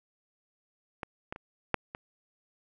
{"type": "clicks", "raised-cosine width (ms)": 0.5, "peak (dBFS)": [-20, -21, -28, -9, -23], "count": 5, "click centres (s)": [1.032, 1.325, 1.361, 1.743, 1.949], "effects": []}